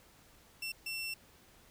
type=tone bursts at uneven times; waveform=25% pulse; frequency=2700 Hz; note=E7; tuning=41 cents sharp; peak=-33 dBFS; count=2; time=0.62-0.72 / 0.86-1.14 s; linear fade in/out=5 ms; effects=pink hiss -62 dBFS RMS until 1.7 s